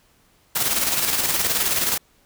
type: noise with tremolo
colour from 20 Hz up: white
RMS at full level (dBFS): -20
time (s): 0.55-1.98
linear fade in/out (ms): 10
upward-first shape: square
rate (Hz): 19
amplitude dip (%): 40
effects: pink hiss -59 dBFS RMS until 2.25 s